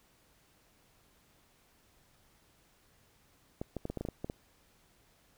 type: clicks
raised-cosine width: 2 ms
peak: -23 dBFS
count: 10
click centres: 3.615 / 3.767 / 3.854 / 3.9 / 3.973 / 4.01 / 4.051 / 4.087 / 4.245 / 4.299 s
effects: pink hiss -67 dBFS RMS until 5.37 s